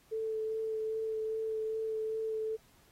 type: tone with vibrato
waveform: sine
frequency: 440 Hz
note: A4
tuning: in tune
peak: -32 dBFS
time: 0.11-2.57 s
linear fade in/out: 20 ms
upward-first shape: sine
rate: 2.5 Hz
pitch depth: 12 cents each way
effects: pink hiss -65 dBFS RMS until 2.91 s + AAC 48 kbps